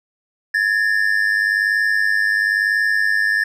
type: tone pair together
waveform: triangle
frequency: 1699 / 1800 Hz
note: G#6 / A6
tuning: +39 / +39 cents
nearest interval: minor second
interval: 100 cents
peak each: -16 dBFS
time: 0.54-3.44 s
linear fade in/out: 5 ms
effects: none